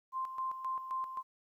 sine tone with tremolo, 1046.5 Hz, C6, in tune, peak -33 dBFS, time 0.12-1.23 s, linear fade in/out 50 ms, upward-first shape square, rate 3.8 Hz, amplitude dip 60%, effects 12-bit

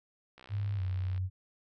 click train, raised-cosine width 0.3 ms, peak -36 dBFS, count 52, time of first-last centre 0.38-1.178 s, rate 63.9 Hz
sine tone with pitch glide, 101.5 to 93.08 Hz, G#2 to F#2, -39 to +11 cents, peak -30 dBFS, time 0.49-1.3 s, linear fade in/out 50 ms, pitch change -150 cents, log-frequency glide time 0.76-0.81 s
effects none

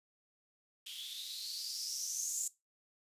violet noise with band-pass filter sweep, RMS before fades -41 dBFS, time 0.86-2.48 s, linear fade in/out 5 ms, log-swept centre 3100 to 7300 Hz, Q 7.9, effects noise-tail reverb RT60 0.2 s tail -18 dB re dry + resampled to 32000 Hz

